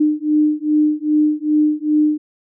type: beating tone pair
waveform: sine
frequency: 301.5 / 304 Hz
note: D4 / D#4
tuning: +46 / -40 cents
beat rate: 2.5 Hz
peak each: -16 dBFS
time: 0-2.18 s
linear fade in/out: 10 ms
effects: none